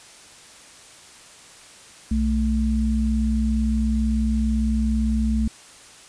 sine tone pair together, 62.2 / 220 Hz, B1 / A3, +13 / 0 cents, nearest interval octave + minor seventh, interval 2187 cents, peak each -21 dBFS, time 2.11-5.48 s, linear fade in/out 5 ms, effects white hiss -46 dBFS RMS until 6.08 s + resampled to 22050 Hz

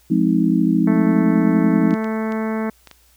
sine chord, F minor seventh, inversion none, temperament just, 174.61 / 209.5 / 261.9 / 314.3 Hz, F3 / Ab3 / C4 / Eb4, 0 / +15 / +2 / +18 cents, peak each -19 dBFS, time 0.1-1.95 s, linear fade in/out 10 ms
harmonic tone, 220 Hz, A3, in tune, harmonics 1 / 2 / 3 / 4 / 5 / 6 / 7 / 8 / 9 / 10, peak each -21 / -27 / -31 / -33 / -35 / -37 / -38 / -39 / -40 / -41 dBFS, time 0.87-2.7 s, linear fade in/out 5 ms
clicks, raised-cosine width 0.2 ms, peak -21 dBFS, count 6, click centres 1.908 / 1.94 / 2.044 / 2.322 / 2.873 / 2.913 s
effects added 60 Hz sine -56 dBFS peak until 3.16 s + white hiss -56 dBFS RMS until 3.16 s

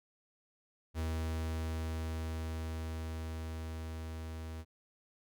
45% pulse tone with level ramp, 80 Hz, D#2, 49 cents sharp, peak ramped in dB -33 to -41 dBFS, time 0.94-4.65 s, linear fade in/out 50 ms, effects none

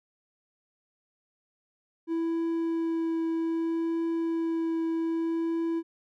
triangle tone with vibrato, 329.6 Hz, E4, in tune, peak -24 dBFS, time 2.07-5.83 s, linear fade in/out 50 ms, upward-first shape triangle, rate 0.63 Hz, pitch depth 11 cents each way, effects none

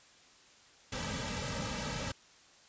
pink noise with comb filter, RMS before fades -37 dBFS, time 0.92-2.12 s, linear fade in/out 5 ms, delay 2.8 ms, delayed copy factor -0.9, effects white hiss -60 dBFS RMS until 2.68 s + resampled to 16000 Hz

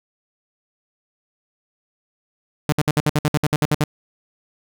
sawtooth tone bursts, 150.1 Hz, D3, 38 cents sharp, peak -11 dBFS, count 13, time 2.69-3.839 s, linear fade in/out 0 ms, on 33 ms, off 60 ms, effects none

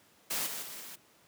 white noise with level steps, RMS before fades -33 / -39 / -44 / -46 dBFS, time 0.3-0.96 s, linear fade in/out 10 ms, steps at 0.46 / 0.62 / 0.8 s, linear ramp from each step 10 ms, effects pink hiss -63 dBFS RMS until 1.27 s + high-pass 150 Hz 12 dB/octave

